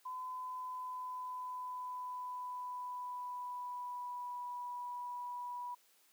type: tone with pitch glide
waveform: sine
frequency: 1014 to 978.9 Hz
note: B5 to B5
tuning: +45 to -16 cents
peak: -40 dBFS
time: 0.05-5.75 s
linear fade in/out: 10 ms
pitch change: -61 cents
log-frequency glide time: 0.26-4.61 s
effects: white hiss -69 dBFS RMS until 6.12 s + high-pass 300 Hz 12 dB/octave